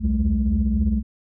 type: tone cluster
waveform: sine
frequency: 63.2 / 78 / 81.6 / 195.1 / 214.5 Hz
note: B1 / D#2 / E2 / G3 / A3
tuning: +41 / +5 / -17 / -8 / -44 cents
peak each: -20 / -25 / -29 / -29 / -21 dBFS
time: 0-1.03 s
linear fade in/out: 50 ms
effects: tanh soft clip ceiling -10 dBFS